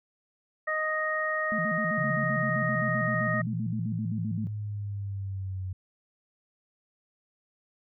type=harmonic tone; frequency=622.3 Hz; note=D#5; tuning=in tune; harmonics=1 / 2 / 3; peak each=-32 / -32 / -29 dBFS; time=0.67-3.42 s; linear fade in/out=10 ms
type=tone with vibrato; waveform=sine; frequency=190.7 Hz; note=G3; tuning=47 cents flat; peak=-30 dBFS; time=1.52-4.47 s; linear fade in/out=0 ms; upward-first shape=square; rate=7.7 Hz; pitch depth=230 cents each way
type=exponential sweep; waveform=sine; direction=down; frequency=140 to 92.6 Hz; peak=-31 dBFS; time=1.98-5.73 s; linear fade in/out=5 ms
effects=none